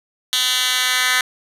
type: tone with high-pass filter sweep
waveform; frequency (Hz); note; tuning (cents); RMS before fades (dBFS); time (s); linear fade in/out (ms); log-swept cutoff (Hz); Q
10% pulse; 253.2; B3; +43; -18; 0.33-1.21; 0; 3100 to 2000; 2.5
effects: resampled to 32000 Hz + 7-bit